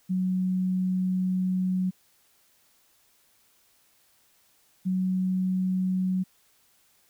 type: tone pair in turn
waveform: sine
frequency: 185 / 185.81 Hz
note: F#3 / F#3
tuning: 0 / +8 cents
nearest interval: unison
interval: 8 cents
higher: second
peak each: -23 dBFS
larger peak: neither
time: 0.09-1.91 / 4.85-6.24 s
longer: first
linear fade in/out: 20 ms
effects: white hiss -64 dBFS RMS until 7.09 s